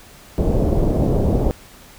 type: low-pass noise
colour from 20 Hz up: pink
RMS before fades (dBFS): -17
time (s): 0.38-1.51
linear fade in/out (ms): 0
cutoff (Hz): 630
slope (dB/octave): 24
effects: pink hiss -44 dBFS RMS until 1.98 s